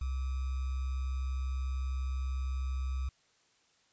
sine tone with sample-and-hold, 65.7 Hz, C2, 8 cents sharp, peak -31 dBFS, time 0.01-3.09 s, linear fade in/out 5 ms, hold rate 1225 Hz, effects white hiss -69 dBFS RMS until 3.92 s + resampled to 16000 Hz

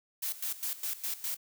blue noise with tremolo, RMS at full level -34 dBFS, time 0.22-1.37 s, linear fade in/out 10 ms, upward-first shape square, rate 4.9 Hz, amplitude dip 80%, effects none

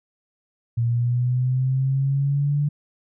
sine linear sweep, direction up, 116.3 to 146.83 Hz, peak -18 dBFS, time 0.77-2.69 s, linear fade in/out 10 ms, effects none

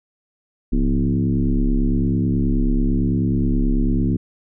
sine tone with frequency modulation, 103.3 Hz, G#2, 9 cents flat, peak -15 dBFS, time 0.72-4.17 s, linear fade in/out 10 ms, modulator 69.2 Hz, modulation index 2.9, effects none

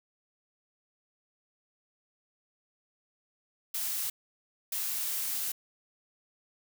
blue noise bursts at uneven times, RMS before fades -33 dBFS, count 2, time 3.74-4.1 / 4.72-5.52 s, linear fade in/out 5 ms, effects none

